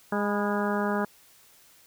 harmonic tone with a mistuned harmonic, 205.5 Hz, G#3, 18 cents flat, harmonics 1 / 2 / 3 / 4 / 5 / 6 / 7 / 8, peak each -28 / -31 / -33 / -34 / -35 / -36 / -36 / -37 dBFS, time 0.12-1.05 s, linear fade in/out 5 ms, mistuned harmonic 5, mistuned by -54 cents, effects white hiss -57 dBFS RMS until 1.86 s

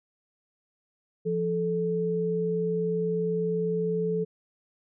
sine tone pair together, 172.9 / 435.9 Hz, F3 / A4, -17 / -16 cents, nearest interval octave + major third, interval 1601 cents, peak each -29 / -26 dBFS, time 1.25-4.25 s, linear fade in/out 20 ms, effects none

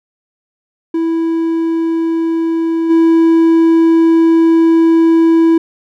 triangle tone with level steps, 328.9 Hz, E4, 4 cents flat, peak -10 / -4 dBFS, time 0.94-5.58 s, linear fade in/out 5 ms, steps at 2.89 s, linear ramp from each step 20 ms, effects none

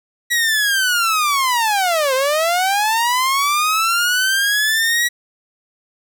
sawtooth linear two-way sweep, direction down then up, 1934 to 511 to 1934 Hz, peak -11 dBFS, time 0.3-5.09 s, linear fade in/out 20 ms, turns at 2.14 s, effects none

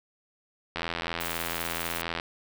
click train, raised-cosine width 0.3 ms, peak -14 dBFS, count 122, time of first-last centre 0.76-2.199 s, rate 84.1 Hz
blue noise with tremolo, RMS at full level -34 dBFS, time 1.2-2.02 s, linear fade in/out 10 ms, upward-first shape triangle, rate 20 Hz, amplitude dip 65%
effects none

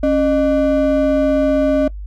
triangle ring-modulated tone, 442.3 Hz, A4, 9 cents sharp, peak -7 dBFS, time 0.03-1.88 s, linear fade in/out 5 ms, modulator 168 Hz, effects noise-tail reverb RT60 0.1 s tail -21 dB re dry + added 50 Hz sine -26 dBFS peak until 2.06 s

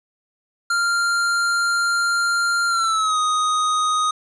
square tone with pitch glide, 1392 to 1247.3 Hz, F6 to D#6, -6 to +4 cents, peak -18 dBFS, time 0.7-4.11 s, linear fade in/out 5 ms, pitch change -190 cents, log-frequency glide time 2.68-3.18 s, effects resampled to 22050 Hz + 8-bit

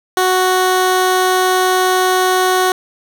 15% pulse tone, 370.1 Hz, F#4, in tune, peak -5 dBFS, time 0.17-2.72 s, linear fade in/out 2 ms, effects none

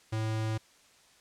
square tone, 110 Hz, A2, in tune, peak -30 dBFS, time 0.12-0.58 s, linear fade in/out 10 ms, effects white hiss -61 dBFS RMS until 1.2 s + low-pass 8000 Hz 12 dB/octave

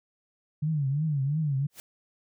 sine tone with vibrato, 145.9 Hz, D3, 11 cents flat, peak -24 dBFS, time 0.62-1.67 s, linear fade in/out 10 ms, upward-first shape triangle, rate 2.9 Hz, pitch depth 180 cents each way
white noise with exponential growth, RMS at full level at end -39 dBFS, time 1.7-1.8 s, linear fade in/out 0 ms, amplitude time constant 20 ms
effects none

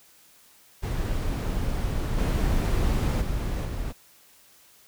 brown noise with level steps, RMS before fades -27 / -23 / -28 / -31 dBFS, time 0.82-3.93 s, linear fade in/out 20 ms, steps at 2.18 / 3.21 / 3.65 s, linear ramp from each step 5 ms, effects white hiss -56 dBFS RMS until 4.87 s

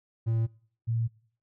triangle / sine tone pair in turn, 113.5 / 114.89 Hz, A#2 / A#2, -46 / -25 cents, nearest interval unison, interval 21 cents, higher second, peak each -22 / -25 dBFS, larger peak first, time 0.26-0.47 / 0.87-1.08 s, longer neither, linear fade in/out 20 ms, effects noise-tail reverb RT60 0.5 s tail -22 dB re dry

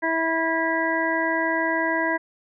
harmonic tone, 326.3 Hz, E4, 18 cents flat, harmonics 1 / 2 / 3 / 5 / 6, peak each -27 / -27 / -27 / -27 / -27 dBFS, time 0.02-2.18 s, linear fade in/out 20 ms, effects none

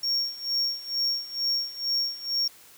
triangle tone with tremolo, 5530 Hz, F8, 18 cents flat, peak -21 dBFS, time 0.03-2.48 s, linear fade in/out 5 ms, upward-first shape sine, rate 2.2 Hz, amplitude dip 85%, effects white hiss -52 dBFS RMS until 2.77 s + high-pass 60 Hz 12 dB/octave

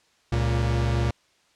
45% pulse tone pair together, 69.36 / 117.1 Hz, C#2 / A#2, +2 / +8 cents, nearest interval major sixth, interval 906 cents, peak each -25 / -23 dBFS, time 0.32-1.11 s, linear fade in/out 5 ms, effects white hiss -63 dBFS RMS until 1.55 s + low-pass 6000 Hz 12 dB/octave

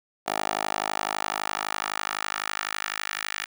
10% pulse tone with high-pass filter sweep, 51.91 Hz, G#1, in tune, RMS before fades -30 dBFS, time 0.26-3.46 s, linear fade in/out 20 ms, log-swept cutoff 650 to 1800 Hz, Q 1.6, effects none

